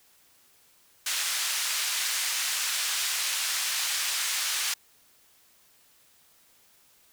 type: band-pass noise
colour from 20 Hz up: white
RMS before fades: -29 dBFS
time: 1.06-4.74 s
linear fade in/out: 5 ms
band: 1400 to 7900 Hz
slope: 12 dB/octave
effects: white hiss -61 dBFS RMS until 7.12 s